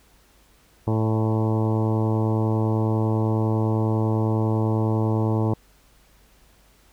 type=harmonic tone with a mistuned harmonic; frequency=110 Hz; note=A2; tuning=in tune; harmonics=1 / 2 / 3 / 4 / 5 / 6 / 7 / 8 / 9 / 10; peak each=-21 / -27 / -27 / -30 / -34 / -37 / -37 / -35 / -38 / -43 dBFS; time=0.87-5.54 s; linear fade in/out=5 ms; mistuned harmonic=6; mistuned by=-21 cents; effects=added 50 Hz sine -58 dBFS peak until 6.92 s + pink hiss -58 dBFS RMS until 6.92 s